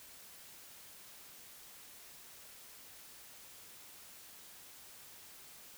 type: silence
effects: white hiss -55 dBFS RMS until 5.77 s